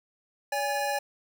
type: tone cluster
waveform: square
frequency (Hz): 570 / 821 / 1726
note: C#5 / G#5 / A6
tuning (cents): +48 / -20 / -34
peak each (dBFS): -32 / -30 / -36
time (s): 0.52-0.99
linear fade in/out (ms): 5
effects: none